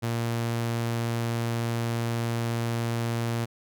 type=tone; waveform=sawtooth; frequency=116.6 Hz; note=A#2; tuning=1 cent sharp; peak=-22 dBFS; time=0.02-3.46 s; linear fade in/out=20 ms; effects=none